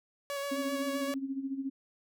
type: tone with vibrato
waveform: sawtooth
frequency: 562 Hz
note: C#5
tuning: 24 cents sharp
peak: -30 dBFS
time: 0.3-1.14 s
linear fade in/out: 0 ms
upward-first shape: square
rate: 7.7 Hz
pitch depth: 15 cents each way
type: tone with tremolo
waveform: sine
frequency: 270.6 Hz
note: C#4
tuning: 42 cents flat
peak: -30 dBFS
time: 0.51-1.7 s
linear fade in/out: 10 ms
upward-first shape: sine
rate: 14 Hz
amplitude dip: 70%
effects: none